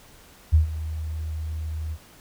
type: tone with ADSR envelope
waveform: sine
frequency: 78.5 Hz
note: D#2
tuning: 16 cents sharp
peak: -11 dBFS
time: 0.52-1.98 s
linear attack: 23 ms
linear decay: 120 ms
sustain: -16 dB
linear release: 53 ms
effects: pink hiss -51 dBFS RMS until 2.2 s